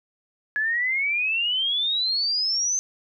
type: exponential sweep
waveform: sine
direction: up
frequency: 1686 to 6272 Hz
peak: -21 dBFS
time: 0.56-2.79 s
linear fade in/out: 0 ms
effects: none